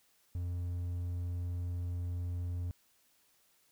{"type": "tone", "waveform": "triangle", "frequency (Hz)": 87.9, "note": "F2", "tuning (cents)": 12, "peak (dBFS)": -32, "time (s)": [0.35, 2.71], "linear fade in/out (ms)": 0, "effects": ["white hiss -70 dBFS RMS until 3.71 s"]}